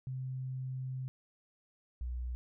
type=tone pair in turn; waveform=sine; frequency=130 / 61.35 Hz; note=C3 / B1; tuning=-11 / -11 cents; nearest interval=octave + minor second; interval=1300 cents; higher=first; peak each=-36 / -35 dBFS; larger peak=second; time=0.07-1.08 / 2.01-2.35 s; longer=first; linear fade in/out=0 ms; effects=none